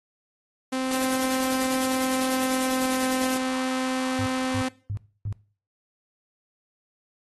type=tone with pitch glide; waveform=sawtooth; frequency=260.4 to 258.9 Hz; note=C4 to C4; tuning=-8 to -18 cents; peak=-21 dBFS; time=0.72-4.69 s; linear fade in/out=10 ms; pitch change=-10 cents; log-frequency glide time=1.91-3.03 s
type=noise with tremolo; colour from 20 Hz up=white; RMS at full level=-30 dBFS; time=0.91-3.38 s; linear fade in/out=0 ms; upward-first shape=sine; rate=10 Hz; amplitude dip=55%
type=tone bursts; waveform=sine; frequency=102.5 Hz; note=G#2; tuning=22 cents flat; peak=-27 dBFS; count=4; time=4.19-5.326 s; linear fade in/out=0 ms; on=74 ms; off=280 ms
effects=noise-tail reverb RT60 0.4 s tail -19 dB re dry + AAC 32 kbps